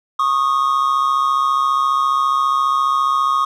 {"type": "tone pair together", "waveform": "triangle", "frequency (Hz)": [1100, 1234.7], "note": ["C#6", "D#6"], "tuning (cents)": [-14, -14], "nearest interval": "major second", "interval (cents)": 200, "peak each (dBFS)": -15, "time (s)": [0.19, 3.45], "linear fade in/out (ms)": 5, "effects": []}